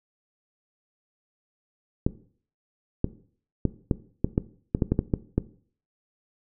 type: clicks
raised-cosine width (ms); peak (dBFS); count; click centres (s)
3; -8; 12; 2.065 / 3.044 / 3.653 / 3.912 / 4.245 / 4.379 / 4.749 / 4.822 / 4.92 / 4.991 / 5.138 / 5.38
effects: noise-tail reverb RT60 0.5 s tail -17 dB re dry